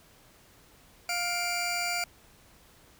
20% pulse tone pair together, 704.2 / 2349 Hz, F5 / D7, +14 / 0 cents, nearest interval octave + major sixth, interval 2086 cents, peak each -27 / -26 dBFS, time 1.09-2.04 s, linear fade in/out 2 ms, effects pink hiss -58 dBFS RMS until 2.99 s

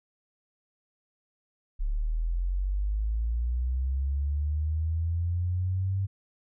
sine linear sweep, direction up, 34.65 to 98 Hz, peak -25 dBFS, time 1.79-6.07 s, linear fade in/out 20 ms, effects none

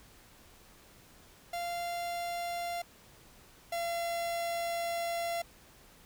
45% pulse tone pair in turn, 693 / 682.3 Hz, F5 / F5, -14 / -41 cents, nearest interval unison, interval 27 cents, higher first, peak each -34 / -32 dBFS, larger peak second, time 1.53-2.82 / 3.72-5.42 s, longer second, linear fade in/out 5 ms, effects pink hiss -58 dBFS RMS until 6.05 s

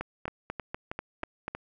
two click trains, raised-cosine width 0.5 ms, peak -19 / -18 dBFS, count 5 / 7, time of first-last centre 0.28-1.55 / 0.01-1.481 s, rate 3.15 / 4.08 Hz, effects none

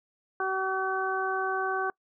harmonic tone, 380.4 Hz, F#4, 48 cents sharp, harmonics 1 / 2 / 3 / 4, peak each -32 / -32 / -32 / -32 dBFS, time 0.4-1.9 s, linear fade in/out 2 ms, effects noise-tail reverb RT60 0.1 s tail -25 dB re dry

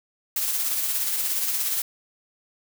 blue noise with tremolo, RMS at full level -24 dBFS, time 0.36-1.82 s, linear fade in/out 2 ms, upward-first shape sine, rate 17 Hz, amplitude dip 35%, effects none

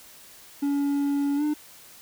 triangle tone with pitch glide, 283.4 to 299.4 Hz, C#4 to D4, +38 to +33 cents, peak -20 dBFS, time 0.62-1.54 s, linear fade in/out 10 ms, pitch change +95 cents, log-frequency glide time 1.36-1.43 s, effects white hiss -49 dBFS RMS until 2.01 s

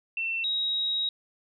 sine tone pair in turn, 2691 / 3806 Hz, E7 / A#7, +35 / +35 cents, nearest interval tritone, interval 600 cents, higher second, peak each -27 / -25 dBFS, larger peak second, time 0.17-0.44 / 0.44-1.09 s, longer second, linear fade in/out 2 ms, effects none

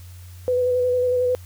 sine tone with vibrato, 498.4 Hz, B4, 16 cents sharp, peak -17 dBFS, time 0.48-1.35 s, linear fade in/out 0 ms, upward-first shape square, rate 11 Hz, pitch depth 16 cents each way, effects added 90 Hz sine -38 dBFS peak until 1.45 s + white hiss -51 dBFS RMS until 1.45 s

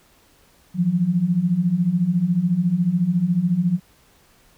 sine beating tone pair, 166.2 / 180.2 Hz, E3 / F#3, +15 / -45 cents, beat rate 14 Hz, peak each -22 / -18 dBFS, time 0.74-3.8 s, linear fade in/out 50 ms, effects pink hiss -56 dBFS RMS until 4.57 s

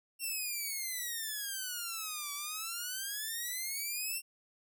5% pulse exponential two-way sweep, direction down then up, 2749 to 1140 to 2749 Hz, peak -26 dBFS, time 0.19-4.22 s, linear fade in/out 50 ms, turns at 2.33 s, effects none

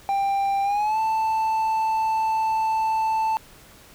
triangle tone with pitch glide, 791 to 882.8 Hz, G5 to A5, +15 to +5 cents, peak -18 dBFS, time 0.09-3.37 s, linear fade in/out 0 ms, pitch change +190 cents, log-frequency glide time 0.63-0.99 s, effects pink hiss -49 dBFS RMS until 3.94 s

